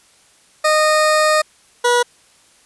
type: tone pair in turn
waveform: 20% pulse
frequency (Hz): 616 / 484.9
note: D#5 / B4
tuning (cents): -17 / -32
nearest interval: major third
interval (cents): 415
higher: first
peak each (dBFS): -7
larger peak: neither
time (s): 0.64-1.42 / 1.84-2.03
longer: first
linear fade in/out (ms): 10
effects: white hiss -52 dBFS RMS until 2.65 s + resampled to 24000 Hz